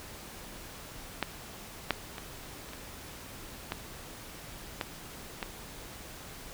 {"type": "clicks", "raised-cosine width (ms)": 0.3, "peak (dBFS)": [-12, -9, -23, -29, -26, -16, -15, -17], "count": 8, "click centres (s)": [1.227, 1.907, 2.182, 2.689, 2.734, 3.721, 4.812, 5.428], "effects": ["pink hiss -46 dBFS RMS until 6.53 s"]}